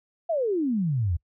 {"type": "exponential sweep", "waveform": "sine", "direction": "down", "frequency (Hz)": [698.5, 77.5], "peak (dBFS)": -22, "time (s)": [0.29, 1.17], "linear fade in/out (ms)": 10, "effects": ["noise-tail reverb RT60 0.1 s tail -25 dB re dry"]}